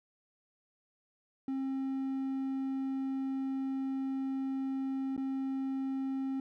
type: tone with dropouts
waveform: triangle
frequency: 267.6 Hz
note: C4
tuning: 39 cents sharp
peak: -30 dBFS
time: 1.48-6.4 s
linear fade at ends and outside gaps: 2 ms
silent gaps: 5.165-5.177 s
effects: none